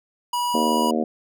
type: tone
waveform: square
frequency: 971 Hz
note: B5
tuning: 30 cents flat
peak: -22 dBFS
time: 0.33-0.91 s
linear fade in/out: 5 ms
type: harmonic tone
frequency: 78.3 Hz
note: D#2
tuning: 11 cents sharp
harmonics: 3 / 4 / 5 / 6 / 7 / 8 / 9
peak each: -23 / -27 / -28 / -30 / -29 / -31 / -30 dBFS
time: 0.54-1.04 s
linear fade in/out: 5 ms
effects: none